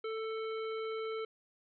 harmonic tone, 442.6 Hz, A4, 10 cents sharp, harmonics 1 / 3 / 5 / 7 / 9, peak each -36 / -44 / -49 / -53 / -56 dBFS, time 0.04-1.25 s, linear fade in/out 5 ms, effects none

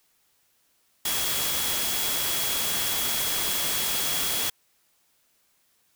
sine tone in noise, 3335 Hz, G#7, 7 cents sharp, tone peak -33 dBFS, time 1.05-4.5 s, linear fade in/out 5 ms, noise white, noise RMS -27 dBFS, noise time 1.05-4.5 s, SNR -9 dB, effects white hiss -67 dBFS RMS until 5.95 s

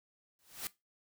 white noise with exponential growth, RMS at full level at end -36 dBFS, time 0.39-0.67 s, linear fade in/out 0 ms, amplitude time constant 60 ms, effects noise-tail reverb RT60 0.2 s tail -18 dB re dry

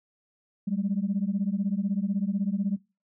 sine beating tone pair, 191.4 / 207.4 Hz, G3 / G#3, -41 / -2 cents, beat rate 16 Hz, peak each -27 dBFS, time 0.67-2.77 s, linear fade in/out 10 ms, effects noise-tail reverb RT60 0.3 s tail -23 dB re dry + tanh soft clip ceiling -18 dBFS

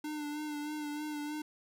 square tone with vibrato, 298.7 Hz, D4, 29 cents sharp, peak -37 dBFS, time 0.04-1.42 s, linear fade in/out 5 ms, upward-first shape sine, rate 3.2 Hz, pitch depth 32 cents each way, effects none

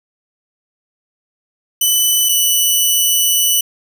10% pulse tone pair in turn, 2992 / 2971 Hz, F#7 / F#7, +19 / +6 cents, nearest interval unison, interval 13 cents, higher first, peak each -3 dBFS, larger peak neither, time 1.81-2.29 / 2.29-3.61 s, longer second, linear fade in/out 5 ms, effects none

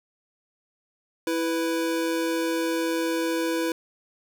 square tone pair together, 329.6 / 494.7 Hz, E4 / B4, 0 / +3 cents, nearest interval perfect fifth, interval 703 cents, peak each -26 / -29 dBFS, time 1.27-3.72 s, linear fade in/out 2 ms, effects none

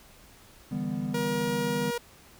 triangle chord, E minor seventh, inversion third, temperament equal with one note detuned, 146.83 / 164.81 / 198.96 / 246.9 Hz, D3 / E3 / G3 / B3, 0 / 0 / +26 / 0 cents, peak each -34 / -34 / -31 / -31 dBFS, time 0.71-1.91 s, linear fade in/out 10 ms
sawtooth tone, 476.2 Hz, A#4, 37 cents sharp, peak -25 dBFS, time 1.14-1.98 s, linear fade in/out 5 ms
effects pink hiss -54 dBFS RMS until 2.39 s

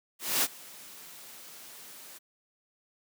white noise with ADSR envelope, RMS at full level -25 dBFS, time 0.19-2.19 s, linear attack 240 ms, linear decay 43 ms, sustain -23 dB, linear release 19 ms, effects high-pass 150 Hz 12 dB/octave

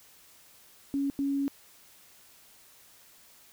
sine tone bursts at uneven times, 278.4 Hz, C#4, 8 cents sharp, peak -26 dBFS, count 2, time 0.94-1.1 / 1.19-1.48 s, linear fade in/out 0 ms, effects white hiss -57 dBFS RMS until 3.52 s

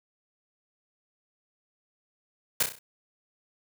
white noise with echo, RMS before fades -23 dBFS, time 2.6-2.63 s, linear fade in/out 5 ms, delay 32 ms, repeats 5, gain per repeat -6 dB, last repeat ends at 2.79 s, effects none

